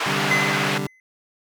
white band-pass noise, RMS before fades -24 dBFS, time 0-0.78 s, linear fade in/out 5 ms, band 590 to 2200 Hz, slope 12 dB/octave
25% pulse chord, C suspended second, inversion none, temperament just, 130.81 / 147.16 / 196.22 Hz, C3 / D3 / G3, 0 / +4 / +2 cents, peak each -30 / -24 / -24 dBFS, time 0.06-0.87 s, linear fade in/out 5 ms
triangle tone with exponential decay, 2040 Hz, C7, 44 cents flat, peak -14 dBFS, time 0.31-1 s, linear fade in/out 1 ms, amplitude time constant 150 ms
effects none

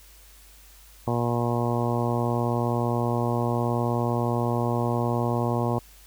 harmonic tone, 119.3 Hz, A#2, 41 cents sharp, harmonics 1 / 2 / 3 / 4 / 5 / 6 / 7 / 8 / 9, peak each -26 / -29 / -31 / -32 / -33 / -34 / -34 / -35 / -36 dBFS, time 1.07-5.79 s, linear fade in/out 5 ms, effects added 50 Hz sine -51 dBFS peak until 6.06 s + white hiss -53 dBFS RMS until 6.06 s

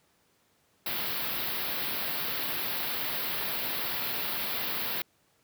white band-stop noise, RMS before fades -32 dBFS, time 0.86-5.02 s, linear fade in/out 2 ms, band 4700 to 12000 Hz, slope 48 dB/octave, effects pink hiss -68 dBFS RMS until 5.43 s + high-pass 100 Hz 12 dB/octave

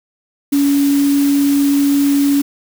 sine tone in noise, 282.2 Hz, C#4, 31 cents sharp, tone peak -10 dBFS, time 0.52-2.42 s, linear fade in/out 10 ms, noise white, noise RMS -27 dBFS, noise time 0.52-2.42 s, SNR +14 dB, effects none

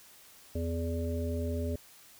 harmonic tone, 83.4 Hz, E2, 21 cents sharp, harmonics 1 / 3 / 5 / 7, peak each -32 / -37 / -39 / -40 dBFS, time 0.55-1.76 s, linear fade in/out 5 ms, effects white hiss -56 dBFS RMS until 2.19 s

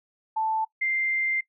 sine tone pair in turn, 880 / 2093 Hz, A5 / C7, 0 / 0 cents, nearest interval octave + minor third, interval 1500 cents, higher second, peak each -23 / -23 dBFS, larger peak neither, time 0.36-0.65 / 0.81-1.41 s, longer second, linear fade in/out 10 ms, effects noise-tail reverb RT60 0.1 s tail -20 dB re dry

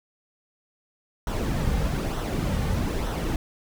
brown noise with flanger, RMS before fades -26 dBFS, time 1.27-3.36 s, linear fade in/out 2 ms, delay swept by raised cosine 0.42 to 3.12 ms, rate 1.1 Hz, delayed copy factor -0.5, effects none

